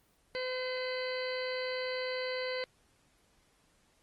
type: harmonic tone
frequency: 510 Hz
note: C5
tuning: 44 cents flat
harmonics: 1 / 2 / 3 / 4 / 5 / 6 / 8 / 9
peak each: -35 / -46 / -45 / -41 / -51 / -48 / -45 / -46 dBFS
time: 0.35-2.64 s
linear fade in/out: 0 ms
effects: pink hiss -69 dBFS RMS until 4.02 s + Opus 24 kbps